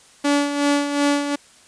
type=tone with tremolo; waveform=sawtooth; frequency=287.1 Hz; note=D4; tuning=39 cents flat; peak=-11 dBFS; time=0.24-1.36 s; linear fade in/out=10 ms; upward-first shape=sine; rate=2.7 Hz; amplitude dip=60%; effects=white hiss -50 dBFS RMS until 1.67 s + resampled to 22050 Hz